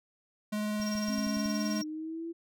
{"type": "tone with vibrato", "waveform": "square", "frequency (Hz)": 211, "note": "G#3", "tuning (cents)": 28, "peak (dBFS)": -31, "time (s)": [0.52, 1.82], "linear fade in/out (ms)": 10, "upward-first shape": "square", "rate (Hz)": 19, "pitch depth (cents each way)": 9}
{"type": "clicks", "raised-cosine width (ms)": 5, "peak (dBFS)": -36, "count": 7, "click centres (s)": [0.8, 0.953, 1.084, 1.183, 1.268, 1.37, 1.459]}
{"type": "tone with tremolo", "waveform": "triangle", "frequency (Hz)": 5588, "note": "F8", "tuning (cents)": 0, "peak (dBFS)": -34, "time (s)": [0.81, 1.84], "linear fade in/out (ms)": 10, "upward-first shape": "sine", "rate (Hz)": 19, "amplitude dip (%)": 95}
{"type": "exponential sweep", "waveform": "sine", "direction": "up", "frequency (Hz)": [261.6, 337.3], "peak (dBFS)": -35, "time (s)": [1.08, 2.33], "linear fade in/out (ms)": 20}
{"effects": []}